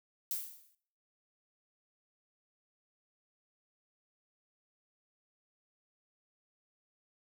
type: noise with exponential decay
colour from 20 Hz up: violet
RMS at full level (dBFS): -33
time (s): 0.31-0.75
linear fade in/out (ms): 2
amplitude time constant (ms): 94
effects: noise-tail reverb RT60 0.6 s tail -20 dB re dry